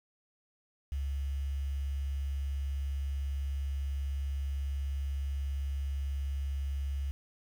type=tone with quantisation; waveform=sine; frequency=69.3 Hz; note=C#2; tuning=in tune; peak=-31 dBFS; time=0.92-7.11 s; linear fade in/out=0 ms; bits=9; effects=none